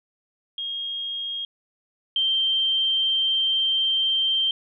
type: tone pair in turn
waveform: sine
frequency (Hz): 3253 / 3142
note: G#7 / G7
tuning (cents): -37 / +3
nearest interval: minor second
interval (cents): 60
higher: first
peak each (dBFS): -27 / -19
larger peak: second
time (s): 0.58-1.45 / 2.16-4.51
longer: second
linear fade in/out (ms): 2
effects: none